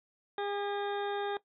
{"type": "harmonic tone with a mistuned harmonic", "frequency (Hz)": 405.9, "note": "G#4", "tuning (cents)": -40, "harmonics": [1, 2, 3, 4, 5, 6, 8, 9], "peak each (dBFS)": [-35, -36, -45, -43, -51, -54, -52, -47], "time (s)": [0.38, 1.37], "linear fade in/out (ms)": 2, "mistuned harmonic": 5, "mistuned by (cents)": -60, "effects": ["noise-tail reverb RT60 0.1 s tail -17 dB re dry"]}